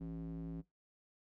square tone with band-pass filter, 55.5 Hz, A1, 16 cents sharp, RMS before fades -44 dBFS, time 0-0.62 s, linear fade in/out 20 ms, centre 220 Hz, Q 7.3, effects noise-tail reverb RT60 0.2 s tail -19 dB re dry

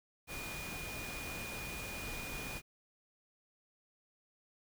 sine tone in noise, 2445 Hz, D#7, 31 cents flat, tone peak -45 dBFS, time 0.27-2.62 s, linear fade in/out 50 ms, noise pink, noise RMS -44 dBFS, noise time 0.27-2.62 s, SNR -4 dB, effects none

